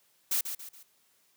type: noise with echo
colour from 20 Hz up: blue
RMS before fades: -28 dBFS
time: 0.31-0.41 s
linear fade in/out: 5 ms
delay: 140 ms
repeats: 3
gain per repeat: -8 dB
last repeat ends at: 0.83 s
effects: white hiss -68 dBFS RMS until 1.36 s + high-pass 100 Hz 12 dB/octave